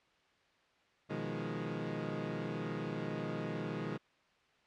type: chord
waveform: 20% pulse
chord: F half-diminished seventh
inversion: second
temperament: equal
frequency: 123.47 / 155.56 / 174.61 / 207.7 Hz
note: Cb3 / Eb3 / F3 / Ab3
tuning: 0 / 0 / 0 / 0 cents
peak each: -39 / -36 / -39 / -37 dBFS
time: 1.09-3.98 s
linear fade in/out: 20 ms
effects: white hiss -69 dBFS RMS until 4.66 s + low-pass 3000 Hz 12 dB/octave